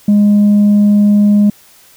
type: tone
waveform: sine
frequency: 206.2 Hz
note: G#3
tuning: 12 cents flat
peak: -3 dBFS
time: 0.08-1.5 s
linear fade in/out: 5 ms
effects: tanh soft clip ceiling -4 dBFS + white hiss -44 dBFS RMS until 1.96 s